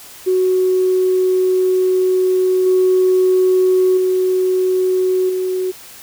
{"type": "tone with level steps", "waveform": "sine", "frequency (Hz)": 370.8, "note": "F#4", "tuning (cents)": 4, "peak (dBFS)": [-11, -9, -12, -16], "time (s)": [0.26, 5.72], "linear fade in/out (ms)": 20, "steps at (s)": [2.66, 3.97, 5.29], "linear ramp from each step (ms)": 5, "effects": ["tanh soft clip ceiling -5 dBFS", "white hiss -38 dBFS RMS until 6.02 s"]}